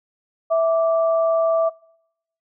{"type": "tone pair together", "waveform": "sine", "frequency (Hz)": [656, 1169.5], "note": ["E5", "D6"], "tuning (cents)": [-9, -8], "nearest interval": "minor seventh", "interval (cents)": 1001, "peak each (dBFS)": [-15, -26], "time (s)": [0.5, 1.7], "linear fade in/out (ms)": 20, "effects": ["noise-tail reverb RT60 0.8 s tail -25 dB re dry"]}